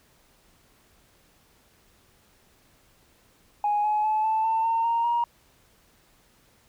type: tone with pitch steps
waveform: sine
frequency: 830.6 / 846.1 / 861.9 / 878 / 894.3 / 911 / 928 / 945.3 Hz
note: G#5 / G#5 / A5 / A5 / A5 / A#5 / A#5 / A#5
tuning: 0 / +32 / -36 / -4 / +28 / -40 / -8 / +24 cents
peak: -20 dBFS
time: 3.64-5.24 s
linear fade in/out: 2 ms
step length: 200 ms
effects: tanh soft clip ceiling -17 dBFS + pink hiss -61 dBFS RMS until 6.68 s